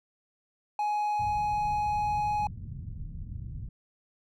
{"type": "tone", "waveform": "triangle", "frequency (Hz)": 837, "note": "G#5", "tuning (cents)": 13, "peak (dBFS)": -24, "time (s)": [0.79, 2.47], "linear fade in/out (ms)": 2}
{"type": "low-pass noise", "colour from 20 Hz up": "white", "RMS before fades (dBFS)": -39, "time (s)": [1.19, 3.69], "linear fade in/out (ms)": 5, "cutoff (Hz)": 140, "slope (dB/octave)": 24}
{"effects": []}